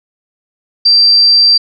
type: tone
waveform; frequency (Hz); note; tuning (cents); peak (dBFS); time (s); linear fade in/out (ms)
sine; 4699; D8; 0; -4; 0.85-1.58; 10
effects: none